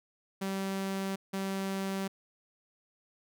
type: tone pair in turn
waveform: sawtooth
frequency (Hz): 193.6 / 193.6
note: G3 / G3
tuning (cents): -21 / -21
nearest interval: unison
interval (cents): 0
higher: neither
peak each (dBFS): -28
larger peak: neither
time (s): 0.41-1.16 / 1.33-2.08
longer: neither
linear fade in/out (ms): 10
effects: none